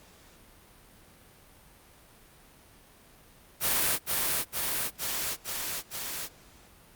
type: noise with echo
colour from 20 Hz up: white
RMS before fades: -26 dBFS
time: 3.6-3.99 s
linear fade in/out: 50 ms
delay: 460 ms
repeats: 5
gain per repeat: -2 dB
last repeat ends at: 6.29 s
effects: pink hiss -56 dBFS RMS until 6.95 s + Opus 48 kbps